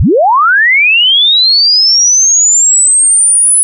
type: linear sweep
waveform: sine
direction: up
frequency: 43.79 to 10220 Hz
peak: -4 dBFS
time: 0-3.63 s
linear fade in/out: 0 ms
effects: none